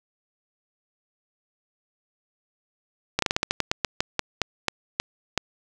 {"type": "slowing click train", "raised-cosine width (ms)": 0.2, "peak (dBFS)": -4, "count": 16, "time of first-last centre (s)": [3.19, 5.377], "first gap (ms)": 33, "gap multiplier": 1.19, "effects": []}